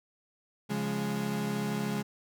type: chord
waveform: 35% pulse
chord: Db major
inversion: none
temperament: equal with one note detuned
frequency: 137.95 / 174.61 / 207.7 Hz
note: Db3 / F3 / Ab3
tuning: -8 / 0 / 0 cents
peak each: -35 / -36 / -30 dBFS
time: 0.69-2.03 s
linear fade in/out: 20 ms
effects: none